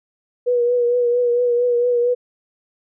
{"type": "tone with vibrato", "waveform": "sine", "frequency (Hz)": 484.6, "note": "B4", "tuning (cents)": -33, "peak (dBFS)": -14, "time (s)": [0.46, 2.15], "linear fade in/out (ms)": 20, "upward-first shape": "triangle", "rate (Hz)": 4.4, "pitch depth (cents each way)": 37, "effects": []}